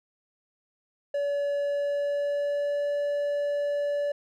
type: tone with pitch glide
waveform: triangle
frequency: 571 to 577.3 Hz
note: D5 to D5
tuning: -49 to -30 cents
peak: -23 dBFS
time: 1.14-4.12 s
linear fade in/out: 5 ms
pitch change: +19 cents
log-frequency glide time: 1.55-2.9 s
effects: none